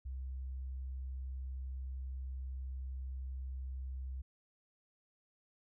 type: tone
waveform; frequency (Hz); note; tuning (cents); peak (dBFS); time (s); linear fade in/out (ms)
sine; 65.2; C2; -5; -39; 0.05-4.22; 10
effects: none